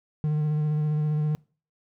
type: tone with vibrato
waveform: triangle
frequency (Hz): 151.6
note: D#3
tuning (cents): -45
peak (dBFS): -20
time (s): 0.24-1.35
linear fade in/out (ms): 0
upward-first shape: sine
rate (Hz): 15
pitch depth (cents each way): 20
effects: noise-tail reverb RT60 0.4 s tail -25 dB re dry